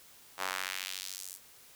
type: tone with high-pass filter sweep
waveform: square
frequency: 46.9 Hz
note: F#1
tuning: 24 cents sharp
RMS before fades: -39 dBFS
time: 0.37-1.39 s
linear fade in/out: 50 ms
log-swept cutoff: 890 to 9400 Hz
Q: 1.2
effects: white hiss -57 dBFS RMS until 1.75 s